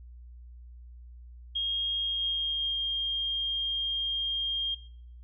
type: tone with pitch glide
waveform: sine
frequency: 3249 to 3217 Hz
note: G#7 to G7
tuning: -39 to +44 cents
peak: -27 dBFS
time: 1.55-4.75 s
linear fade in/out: 10 ms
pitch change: -17 cents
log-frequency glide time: 2-2.77 s
effects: noise-tail reverb RT60 0.6 s tail -19 dB re dry + added 60 Hz sine -45 dBFS peak until 5.23 s